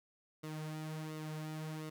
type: tone with flanger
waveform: sawtooth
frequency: 155.56 Hz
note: D#3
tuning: in tune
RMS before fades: -43 dBFS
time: 0.43-1.9 s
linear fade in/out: 10 ms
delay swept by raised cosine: 1.2 to 4.6 ms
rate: 1.4 Hz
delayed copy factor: -0.6
effects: none